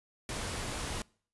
pink noise, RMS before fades -37 dBFS, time 0.29-1.02 s, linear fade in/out 2 ms, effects noise-tail reverb RT60 0.5 s tail -25 dB re dry + resampled to 24000 Hz

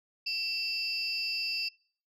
sine tone cluster, 2682 / 4645 / 5090 Hz, E7 / D8 / D#8, +29 / -20 / +39 cents, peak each -34 / -33 / -34 dBFS, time 0.26-1.69 s, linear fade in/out 10 ms, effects noise-tail reverb RT60 0.5 s tail -26 dB re dry + tanh soft clip ceiling -24 dBFS

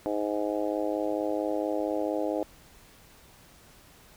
harmonic tone, 104.4 Hz, G#2, 10 cents sharp, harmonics 3 / 4 / 5 / 6 / 7 / 8, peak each -31 / -35 / -32 / -33 / -39 / -40 dBFS, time 0.06-2.43 s, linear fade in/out 0 ms, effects pink hiss -55 dBFS RMS until 4.16 s

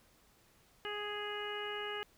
harmonic tone, 415.3 Hz, G#4, in tune, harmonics 1 / 2 / 3 / 4 / 5 / 6 / 7, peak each -42 / -47 / -46 / -45 / -48 / -52 / -44 dBFS, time 0.85-2.03 s, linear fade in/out 0 ms, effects pink hiss -67 dBFS RMS until 2.17 s

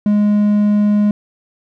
triangle tone, 207.7 Hz, G#3, in tune, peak -8 dBFS, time 0.06-1.11 s, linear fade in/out 2 ms, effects none

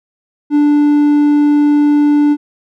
triangle tone, 293.5 Hz, D4, 1 cent flat, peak -5 dBFS, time 0.5-2.37 s, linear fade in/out 50 ms, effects none

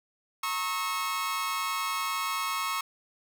sawtooth tone cluster, 923 / 1093 / 1290 Hz, A#5 / C#6 / E6, -17 / -25 / -38 cents, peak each -35 / -27 / -30 dBFS, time 0.43-2.81 s, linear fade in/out 5 ms, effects none

